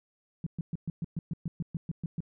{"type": "tone bursts", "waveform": "sine", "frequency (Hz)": 164.81, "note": "E3", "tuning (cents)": 0, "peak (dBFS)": -29, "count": 13, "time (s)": [0.44, 2.205], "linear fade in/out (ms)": 2, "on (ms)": 25, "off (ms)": 120, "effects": []}